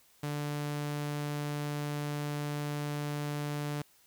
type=tone; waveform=sawtooth; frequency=146.83 Hz; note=D3; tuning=in tune; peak=-29 dBFS; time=0.23-3.82 s; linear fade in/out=5 ms; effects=white hiss -64 dBFS RMS until 4.06 s